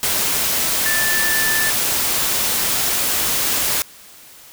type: tone in noise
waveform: sine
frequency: 1760 Hz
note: A6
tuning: in tune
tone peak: -19 dBFS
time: 0.86-1.7 s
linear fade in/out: 0 ms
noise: white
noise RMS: -19 dBFS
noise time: 0.03-3.82 s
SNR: -3 dB
effects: white hiss -43 dBFS RMS until 4.52 s